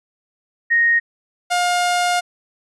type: tone pair in turn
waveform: sine / sawtooth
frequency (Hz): 1864.7 / 710.1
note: A#6 / F5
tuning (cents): 0 / +29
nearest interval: octave + perfect fourth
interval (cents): 1671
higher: first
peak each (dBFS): -12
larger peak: neither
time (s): 0.7-1 / 1.5-2.21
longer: second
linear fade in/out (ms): 20
effects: resampled to 24000 Hz